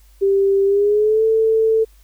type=tone with pitch glide; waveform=sine; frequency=393.1 to 443.8 Hz; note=G4 to A4; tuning=+5 to +15 cents; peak=-12 dBFS; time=0.21-1.85 s; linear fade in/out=20 ms; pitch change=+210 cents; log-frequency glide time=0.65-1.24 s; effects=added 50 Hz sine -46 dBFS peak until 2.03 s + white hiss -57 dBFS RMS until 2.03 s